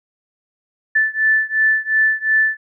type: beating tone pair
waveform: sine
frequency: 1754 / 1756.8 Hz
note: A6 / A6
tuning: -6 / -3 cents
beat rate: 2.8 Hz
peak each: -16 / -17 dBFS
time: 0.95-2.57 s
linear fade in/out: 10 ms
effects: none